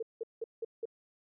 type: tone bursts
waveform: sine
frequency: 453.7 Hz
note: A#4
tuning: 47 cents flat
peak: -33 dBFS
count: 5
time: 0-0.855 s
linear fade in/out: 5 ms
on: 27 ms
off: 180 ms
effects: none